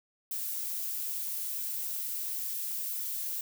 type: noise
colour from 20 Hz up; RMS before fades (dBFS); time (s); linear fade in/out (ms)
violet; -35; 0.31-3.41; 2
effects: none